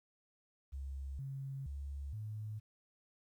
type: tone with pitch steps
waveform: sine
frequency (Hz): 68.1 / 135.9 / 70.2 / 107.3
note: C#2 / C#3 / C#2 / A2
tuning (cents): -30 / -34 / +22 / -43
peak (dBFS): -40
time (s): 0.72-2.6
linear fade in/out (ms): 20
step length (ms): 470
effects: 12-bit